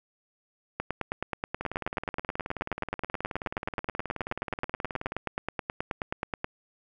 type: two click trains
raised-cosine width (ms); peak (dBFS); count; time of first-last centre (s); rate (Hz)
0.5; -18 / -14; 67 / 54; 1.61-5.121 / 0.8-6.444; 18.8 / 9.39
effects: none